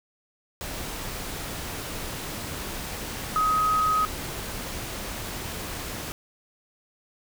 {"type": "tone in noise", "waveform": "sine", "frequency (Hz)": 1262, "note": "D#6", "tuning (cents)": 24, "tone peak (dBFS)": -20, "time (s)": [3.36, 4.05], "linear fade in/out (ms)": 0, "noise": "pink", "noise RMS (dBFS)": -34, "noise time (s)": [0.61, 6.12], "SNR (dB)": 11, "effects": []}